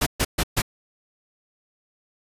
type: noise bursts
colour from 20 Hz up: pink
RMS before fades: -21 dBFS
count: 4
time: 0.01-0.62 s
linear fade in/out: 10 ms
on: 55 ms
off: 130 ms
effects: resampled to 32000 Hz